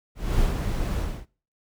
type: noise with ADSR envelope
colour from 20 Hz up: brown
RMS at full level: -21 dBFS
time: 0.15-1.26 s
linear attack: 250 ms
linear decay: 130 ms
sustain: -5 dB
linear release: 260 ms
effects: noise-tail reverb RT60 0.4 s tail -23 dB re dry